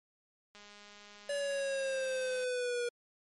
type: click train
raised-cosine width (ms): 0.2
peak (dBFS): -37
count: 390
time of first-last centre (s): 0.55-2.438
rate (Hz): 206
type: exponential sweep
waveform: square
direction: down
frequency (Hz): 573 to 478.2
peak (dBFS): -33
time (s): 1.29-2.89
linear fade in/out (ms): 5
effects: MP3 48 kbps